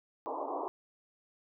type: band-pass noise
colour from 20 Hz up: white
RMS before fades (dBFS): -37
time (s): 0.26-0.68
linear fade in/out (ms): 0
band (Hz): 280 to 1100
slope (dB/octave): 96
effects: none